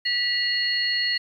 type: tone cluster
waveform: sine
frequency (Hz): 1951 / 2841 / 4323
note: B6 / F7 / C#8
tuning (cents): -22 / +29 / -44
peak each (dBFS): -25 / -30 / -24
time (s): 0.05-1.18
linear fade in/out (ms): 10
effects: 9-bit